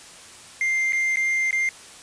triangle tone with dropouts, 2099 Hz, C7, 5 cents sharp, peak -18 dBFS, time 0.61-1.69 s, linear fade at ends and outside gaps 1 ms, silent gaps 0.923-0.931 / 1.159-1.17 / 1.509-1.528 s, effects white hiss -44 dBFS RMS until 2.02 s + resampled to 22050 Hz

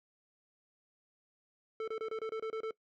square tone bursts, 442.4 Hz, A4, 9 cents sharp, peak -35 dBFS, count 9, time 1.8-2.709 s, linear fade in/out 2 ms, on 77 ms, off 27 ms, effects noise-tail reverb RT60 0.1 s tail -21 dB re dry + low-pass 2000 Hz 12 dB/octave

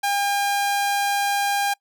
sawtooth tone, 805 Hz, G5, 46 cents sharp, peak -16 dBFS, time 0.03-1.74 s, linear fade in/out 10 ms, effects noise-tail reverb RT60 0.1 s tail -25 dB re dry

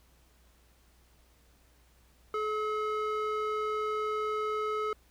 square tone with band-pass filter, 428.1 Hz, A4, 47 cents flat, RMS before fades -32 dBFS, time 2.34-4.93 s, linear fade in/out 2 ms, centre 970 Hz, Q 3.1, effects added 60 Hz sine -62 dBFS peak until 5.1 s + pink hiss -66 dBFS RMS until 5.1 s

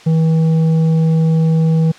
triangle tone with tanh clipping, 161.2 Hz, E3, 38 cents flat, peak -11 dBFS, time 0.06-1.92 s, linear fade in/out 10 ms, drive 11 dB, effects white hiss -40 dBFS RMS until 1.98 s + low-pass 5000 Hz 12 dB/octave

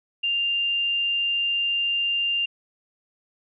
sine tone, 2794 Hz, F7, in tune, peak -21 dBFS, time 0.23-2.46 s, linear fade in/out 10 ms, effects none

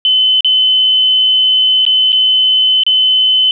sine tone with dropouts, 3039 Hz, F#7, 46 cents sharp, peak -7 dBFS, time 0.05-3.51 s, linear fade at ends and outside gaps 1 ms, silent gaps 0.407-0.446 / 1.852-1.864 / 2.121-2.128 / 2.835-2.865 s, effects none

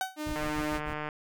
30% pulse tone with exponential decay, 756 Hz, F#5, 37 cents sharp, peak -23 dBFS, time 0.01-0.2 s, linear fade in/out 1 ms, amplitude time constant 41 ms
sawtooth tone, 303.8 Hz, D#4, 41 cents flat, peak -29 dBFS, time 0.16-0.81 s, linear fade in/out 50 ms
brown noise with tremolo, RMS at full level -36 dBFS, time 0.26-0.94 s, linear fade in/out 5 ms, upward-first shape sine, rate 6.6 Hz, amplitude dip 100%
click train, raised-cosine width 0.5 ms, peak -20 dBFS, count 111, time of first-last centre 0.36-1.088 s, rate 151 Hz
effects none

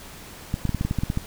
clicks, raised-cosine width 5 ms, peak -11 dBFS, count 11, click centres 0.541 / 0.653 / 0.693 / 0.747 / 0.811 / 0.85 / 0.911 / 0.987 / 1.035 / 1.101 / 1.174 s, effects pink hiss -42 dBFS RMS until 1.26 s

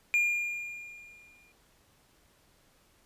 triangle tone with exponential decay, 2411 Hz, D7, 45 cents sharp, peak -20 dBFS, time 0.14-1.52 s, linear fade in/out 0 ms, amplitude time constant 300 ms, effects pink hiss -65 dBFS RMS until 3.05 s + resampled to 32000 Hz

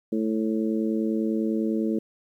harmonic tone, 110 Hz, A2, in tune, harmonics 2 / 3 / 4 / 5, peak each -25 / -27 / -31 / -37 dBFS, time 0.12-1.99 s, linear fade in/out 5 ms, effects 10-bit

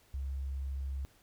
sine tone, 67.8 Hz, C#2, 38 cents flat, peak -34 dBFS, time 0.14-1.05 s, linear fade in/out 0 ms, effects pink hiss -65 dBFS RMS until 1.22 s

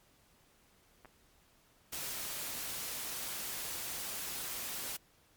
clicks, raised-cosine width 0.5 ms, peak -38 dBFS, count 2, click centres 1.048 / 1.056 s
white noise, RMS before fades -40 dBFS, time 1.92-4.97 s, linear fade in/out 10 ms
effects pink hiss -67 dBFS RMS until 5.36 s + MP3 96 kbps

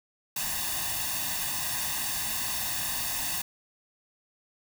white noise with comb filter, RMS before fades -31 dBFS, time 0.36-3.42 s, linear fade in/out 5 ms, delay 1.1 ms, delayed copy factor +0.8, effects none

